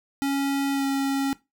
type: tone with pitch glide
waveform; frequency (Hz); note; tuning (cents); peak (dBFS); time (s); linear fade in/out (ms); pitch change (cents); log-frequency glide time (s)
square; 277.2 to 274; C#4 to C#4; 0 to -20; -23; 0.22-1.33; 0; -20; 0.72-0.85
effects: noise-tail reverb RT60 0.2 s tail -18 dB re dry